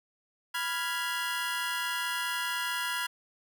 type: chord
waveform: 25% pulse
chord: F diminished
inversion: second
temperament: equal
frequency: 987.8 / 1396.9 / 1661.2 Hz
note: Cb6 / F6 / Ab6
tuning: 0 / 0 / 0 cents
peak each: -31 dBFS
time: 0.54-3.07 s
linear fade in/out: 10 ms
effects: none